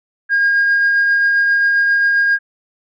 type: tone with tremolo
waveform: sine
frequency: 1623 Hz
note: G#6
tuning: 40 cents flat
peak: -8 dBFS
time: 0.29-2.39 s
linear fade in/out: 50 ms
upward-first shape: triangle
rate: 7.5 Hz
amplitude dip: 30%
effects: tanh soft clip ceiling -8 dBFS